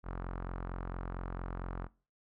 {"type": "tone with low-pass filter", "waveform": "sawtooth", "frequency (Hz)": 44.39, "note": "F1", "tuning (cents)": 29, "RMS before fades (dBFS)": -40, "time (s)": [0.03, 1.89], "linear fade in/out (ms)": 50, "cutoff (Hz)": 1300, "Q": 2.3, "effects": ["noise-tail reverb RT60 0.4 s tail -23 dB re dry"]}